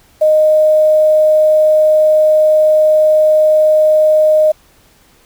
sine tone with quantisation, 618 Hz, D#5, 12 cents flat, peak -6 dBFS, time 0.21-4.52 s, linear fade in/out 10 ms, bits 6, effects pink hiss -49 dBFS RMS until 5.25 s

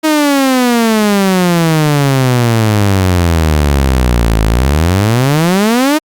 sawtooth exponential two-way sweep, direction down then up, 316.7 to 52.7 to 316.7 Hz, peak -4 dBFS, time 0.03-5.99 s, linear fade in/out 20 ms, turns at 4.45 s, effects Opus 48 kbps

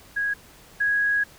sine tone pair in turn, 1651 / 1657.4 Hz, G#6 / G#6, -11 / -4 cents, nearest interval unison, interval 7 cents, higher second, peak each -22 / -19 dBFS, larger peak second, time 0.16-0.34 / 0.8-1.24 s, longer second, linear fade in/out 10 ms, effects pink hiss -50 dBFS RMS until 1.38 s

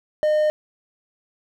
triangle tone, 610 Hz, D#5, 34 cents flat, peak -14 dBFS, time 0.23-0.5 s, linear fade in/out 0 ms, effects none

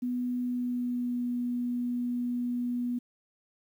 sine tone with pitch glide, 246.9 to 243.8 Hz, B3 to B3, 0 to -22 cents, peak -28 dBFS, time 0.02-2.99 s, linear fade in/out 10 ms, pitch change -22 cents, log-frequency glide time 0.42-1.25 s, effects 10-bit

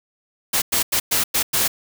white noise bursts at uneven times, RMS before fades -19 dBFS, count 6, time 0.53-0.62 / 0.72-0.83 / 0.92-1 / 1.11-1.24 / 1.34-1.43 / 1.53-1.68 s, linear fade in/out 10 ms, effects none

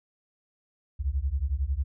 sine beating tone pair, 63.3 / 74.3 Hz, B1 / D2, +43 / +21 cents, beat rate 11 Hz, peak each -28 dBFS, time 0.99-1.84 s, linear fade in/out 20 ms, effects none

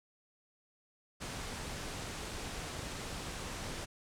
pink low-pass noise, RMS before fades -42 dBFS, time 1.2-3.86 s, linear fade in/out 20 ms, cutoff 9500 Hz, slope 24 dB/octave, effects none

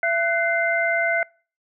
sine tone cluster, 674 / 1497 / 2083 Hz, E5 / F#6 / C7, +38 / +20 / -8 cents, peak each -23 dBFS, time 0.03-1.23 s, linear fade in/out 2 ms, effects noise-tail reverb RT60 0.4 s tail -25 dB re dry

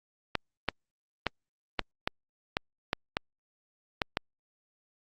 clicks, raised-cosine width 0.3 ms, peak -10 dBFS, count 10, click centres 0.353 / 0.687 / 1.267 / 1.793 / 2.075 / 2.569 / 2.931 / 3.169 / 4.018 / 4.171 s, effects Opus 48 kbps

